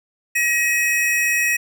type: tone pair together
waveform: square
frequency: 1902.8 / 2540 Hz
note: A#6 / D#7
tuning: +35 / +35 cents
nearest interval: perfect fourth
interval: 500 cents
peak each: -20 dBFS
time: 0.35-1.57 s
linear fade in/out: 10 ms
effects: none